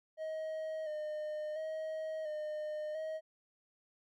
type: tone with vibrato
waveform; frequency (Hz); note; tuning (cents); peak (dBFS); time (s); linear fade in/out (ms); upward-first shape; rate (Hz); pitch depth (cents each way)
triangle; 620; D#5; -6; -35; 0.17-3.21; 50; square; 0.72; 31
effects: none